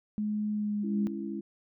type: tone with pitch glide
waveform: sine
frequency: 210.9 to 205.6 Hz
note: G#3 to G#3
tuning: +27 to -17 cents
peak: -28 dBFS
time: 0.18-1.07 s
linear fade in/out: 0 ms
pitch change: -44 cents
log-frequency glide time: 0.52-0.91 s
type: chord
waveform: sine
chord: C# minor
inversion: second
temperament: just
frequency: 207.9 / 277.2 / 332.6 Hz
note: G#3 / C#4 / E4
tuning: +2 / 0 / +16 cents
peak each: -36 / -40 / -37 dBFS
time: 0.83-1.41 s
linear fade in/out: 10 ms
effects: none